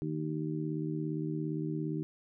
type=harmonic tone; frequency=77.4 Hz; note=D#2; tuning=9 cents flat; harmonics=2 / 3 / 4 / 5; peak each=-35 / -43 / -36 / -41 dBFS; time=0.02-2.03 s; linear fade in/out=0 ms; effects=none